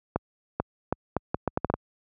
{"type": "accelerating click train", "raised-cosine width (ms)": 1, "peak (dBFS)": -10, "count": 10, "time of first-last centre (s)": [0.16, 1.74], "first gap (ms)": 440, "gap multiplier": 0.74, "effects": ["high-pass 60 Hz 12 dB/octave"]}